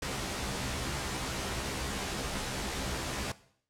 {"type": "noise with comb filter", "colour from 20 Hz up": "pink", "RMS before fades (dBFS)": -35, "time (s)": [0.02, 3.32], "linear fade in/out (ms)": 5, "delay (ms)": 15, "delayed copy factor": 1, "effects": ["noise-tail reverb RT60 0.6 s tail -17 dB re dry", "low-pass 9000 Hz 12 dB/octave"]}